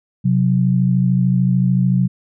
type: tone pair together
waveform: sine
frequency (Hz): 130 / 183.49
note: C3 / F#3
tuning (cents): -11 / -14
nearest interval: tritone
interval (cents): 597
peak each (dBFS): -15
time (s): 0.24-2.08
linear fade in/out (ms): 20
effects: none